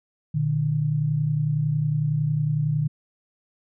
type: tone pair together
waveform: sine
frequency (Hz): 120 / 150.94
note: B2 / D3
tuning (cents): -49 / +48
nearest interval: major third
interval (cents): 397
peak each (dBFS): -27 / -21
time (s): 0.34-2.88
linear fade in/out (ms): 10
effects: none